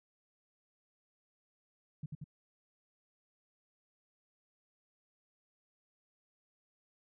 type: tone with echo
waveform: sine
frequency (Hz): 150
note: D3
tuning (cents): +37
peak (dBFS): -37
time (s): 2.03-2.06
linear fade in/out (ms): 5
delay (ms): 91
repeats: 2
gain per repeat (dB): -2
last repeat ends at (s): 2.242
effects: none